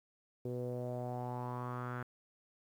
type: tone with low-pass filter sweep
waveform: sawtooth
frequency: 123.47 Hz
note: B2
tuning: in tune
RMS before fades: -40 dBFS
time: 0.45-2.03 s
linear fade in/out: 5 ms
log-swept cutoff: 430 to 1500 Hz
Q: 4.6
effects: 11-bit